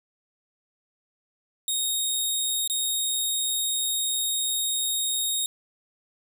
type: tone with dropouts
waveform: 15% pulse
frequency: 3729 Hz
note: A#7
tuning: in tune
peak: -17 dBFS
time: 1.68-5.46 s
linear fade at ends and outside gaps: 1 ms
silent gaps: 2.676-2.698 s
effects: none